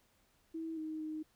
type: tone with pitch steps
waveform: sine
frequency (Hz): 324.4 / 313.3 / 310.7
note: E4 / D#4 / D#4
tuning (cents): -28 / +12 / -2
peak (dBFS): -38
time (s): 0.54-1.23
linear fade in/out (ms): 10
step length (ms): 230
effects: pink hiss -72 dBFS RMS until 1.35 s